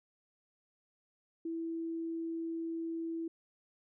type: tone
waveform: sine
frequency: 329.6 Hz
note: E4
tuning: in tune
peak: -35 dBFS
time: 1.45-3.28 s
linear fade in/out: 5 ms
effects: none